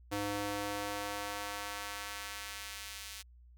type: tone with high-pass filter sweep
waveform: square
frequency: 102.1 Hz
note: G#2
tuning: 29 cents flat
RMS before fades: -40 dBFS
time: 0.11-3.23 s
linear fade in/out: 20 ms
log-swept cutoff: 260 to 3200 Hz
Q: 0.74
effects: added 60 Hz sine -55 dBFS peak until 3.57 s